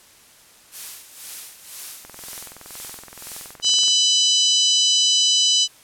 blue noise with tremolo, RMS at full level -31 dBFS, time 0.71-3.58 s, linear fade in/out 50 ms, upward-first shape sine, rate 2 Hz, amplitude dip 75%
click train, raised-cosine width 0.5 ms, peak -25 dBFS, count 40, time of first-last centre 2.05-3.881 s, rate 21.3 Hz
harmonic tone, 996 Hz, B5, 14 cents sharp, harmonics 3 / 4 / 5 / 6 / 7 / 8, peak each -18 / -21 / -23 / -22 / -28 / -29 dBFS, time 3.62-5.68 s, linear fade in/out 50 ms
effects white hiss -50 dBFS RMS until 5.83 s + low-pass 12000 Hz 12 dB/octave

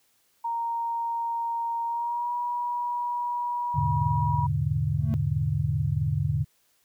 sine tone with pitch glide, 930 to 965 Hz, A#5 to B5, -4 to -40 cents, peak -26 dBFS, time 0.44-4.47 s, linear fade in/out 10 ms, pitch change +64 cents, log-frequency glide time 1.85-2.33 s
sine chord, E dominant seventh, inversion none, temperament equal with one note detuned, 82.41 / 103.83 / 122.19 / 146.83 Hz, E2 / G#2 / B2 / D3, 0 / 0 / -18 / 0 cents, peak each -31 / -29 / -30 / -26 dBFS, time 3.74-6.45 s, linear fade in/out 20 ms
triangle tone with exponential growth, 222.3 Hz, A3, 18 cents sharp, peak -22 dBFS, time 4.9-5.14 s, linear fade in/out 0 ms, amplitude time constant 51 ms
effects white hiss -67 dBFS RMS until 6.84 s

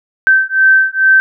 sine beating tone pair, 1549 / 1551.3 Hz, G6 / G6, -21 / -19 cents, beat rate 2.3 Hz, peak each -10 dBFS, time 0.27-1.2 s, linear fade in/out 0 ms, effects none

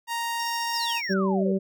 sawtooth tone, 932.3 Hz, A#5, in tune, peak -23 dBFS, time 0.07-1.02 s, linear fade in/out 50 ms
triangle tone with tremolo, 5550 Hz, F8, 12 cents flat, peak -31 dBFS, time 0.39-1.14 s, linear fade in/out 10 ms, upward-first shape sine, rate 14 Hz, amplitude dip 45%
sine exponential sweep, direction down, 5660 to 453 Hz, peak -29 dBFS, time 0.73-1.52 s, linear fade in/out 5 ms
harmonic tone, 192.6 Hz, G3, 30 cents flat, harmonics 1 / 2 / 3, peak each -23 / -26 / -32 dBFS, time 1.09-1.59 s, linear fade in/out 20 ms
effects none

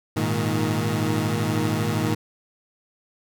20% pulse chord, Ab suspended second, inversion none, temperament equal with one note detuned, 103.83 / 116.54 / 156.74 Hz, Ab2 / Bb2 / Eb3, 0 / 0 / +13 cents, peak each -21 dBFS, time 0.16-2.15 s, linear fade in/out 10 ms, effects none

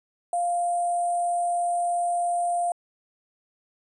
sine tone with sample-and-hold, 698.5 Hz, F5, in tune, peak -22 dBFS, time 0.33-2.72 s, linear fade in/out 2 ms, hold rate 8820 Hz, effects resampled to 32000 Hz

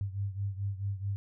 sine beating tone pair, 98 / 102.6 Hz, G2 / G#2, 0 / -21 cents, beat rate 4.6 Hz, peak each -33 / -37 dBFS, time 0.01-1.16 s, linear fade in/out 0 ms, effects none

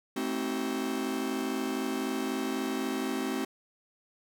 45% pulse chord, A diminished seventh, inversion none, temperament just, 220 / 264 / 316.8 / 380.2 Hz, A3 / C4 / Eb4 / Gb4, 0 / +16 / +31 / +47 cents, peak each -37 / -33 / -38 / -36 dBFS, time 0.16-3.45 s, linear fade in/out 5 ms, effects none

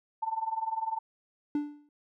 sine tone with tremolo, 890 Hz, A5, 20 cents sharp, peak -26 dBFS, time 0.22-0.99 s, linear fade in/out 10 ms, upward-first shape sine, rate 20 Hz, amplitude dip 85%
triangle tone with exponential decay, 293.7 Hz, D4, in tune, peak -22 dBFS, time 1.55-1.89 s, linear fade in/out 2 ms, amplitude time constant 72 ms
effects none

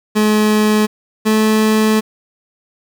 30% pulse tone pair in turn, 213.1 / 217 Hz, G#3 / A3, +45 / -24 cents, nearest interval unison, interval 31 cents, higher second, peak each -8 dBFS, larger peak neither, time 0.15-0.87 / 1.25-2.01 s, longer second, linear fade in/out 20 ms, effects 7-bit

